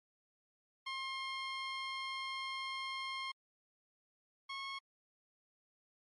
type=tone pair in turn; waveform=15% pulse; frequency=1066 / 1090.9 Hz; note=C6 / C#6; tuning=+32 / -28 cents; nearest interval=unison; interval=40 cents; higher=second; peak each=-32 / -34 dBFS; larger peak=first; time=0.86-3.32 / 4.49-4.79 s; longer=first; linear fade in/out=10 ms; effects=low-pass 5000 Hz 12 dB/octave + MP3 48 kbps